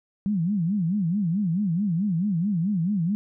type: tone with vibrato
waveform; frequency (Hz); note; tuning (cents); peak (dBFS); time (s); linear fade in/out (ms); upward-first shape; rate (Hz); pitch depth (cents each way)
sine; 185; F#3; 0; -21; 0.26-3.15; 0; sine; 4.6; 240
effects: none